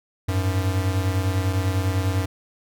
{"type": "beating tone pair", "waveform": "square", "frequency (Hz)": [93.2, 103.2], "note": ["F#2", "G#2"], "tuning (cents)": [13, -10], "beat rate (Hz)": 10, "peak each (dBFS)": [-22, -27], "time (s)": [0.28, 2.26], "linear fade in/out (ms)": 10, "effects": []}